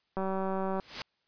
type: click train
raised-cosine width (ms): 1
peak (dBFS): -20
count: 121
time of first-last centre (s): 0.17-0.798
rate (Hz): 191
type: noise with exponential growth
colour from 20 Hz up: white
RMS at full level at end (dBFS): -30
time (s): 0.73-1.02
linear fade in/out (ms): 2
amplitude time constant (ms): 62
effects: white hiss -75 dBFS RMS until 1.27 s + resampled to 11025 Hz